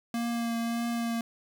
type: tone with vibrato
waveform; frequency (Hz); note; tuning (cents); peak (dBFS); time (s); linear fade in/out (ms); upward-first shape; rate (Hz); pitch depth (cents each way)
square; 233.1; A#3; 0; -29; 0.14-1.21; 2; triangle; 1.7; 18
effects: 10-bit